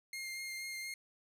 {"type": "tone with vibrato", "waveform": "sawtooth", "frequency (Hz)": 2121, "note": "C7", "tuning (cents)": 23, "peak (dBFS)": -37, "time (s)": [0.13, 0.94], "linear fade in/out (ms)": 2, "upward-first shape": "sine", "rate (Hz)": 4.2, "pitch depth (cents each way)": 14, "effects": ["resampled to 32000 Hz", "13-bit"]}